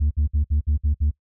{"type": "tone bursts", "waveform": "sine", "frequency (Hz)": 74.1, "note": "D2", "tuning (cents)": 16, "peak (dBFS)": -14, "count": 7, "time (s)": [0, 1.112], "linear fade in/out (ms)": 20, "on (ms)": 110, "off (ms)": 57, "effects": ["noise-tail reverb RT60 0.1 s tail -22 dB re dry", "tanh soft clip ceiling -15 dBFS"]}